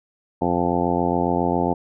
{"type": "harmonic tone", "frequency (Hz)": 87.31, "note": "F2", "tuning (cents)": 0, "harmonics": [1, 2, 3, 4, 5, 6, 7, 8, 9, 10], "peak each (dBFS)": [-32, -26, -25, -26, -28, -28, -35, -27, -28, -27], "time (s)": [0.41, 1.74], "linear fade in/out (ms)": 10, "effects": []}